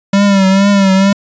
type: tone with vibrato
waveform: square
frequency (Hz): 196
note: G3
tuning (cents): 0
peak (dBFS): -7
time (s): 0.13-1.13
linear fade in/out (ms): 5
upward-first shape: triangle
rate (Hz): 2.2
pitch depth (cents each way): 65
effects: resampled to 16000 Hz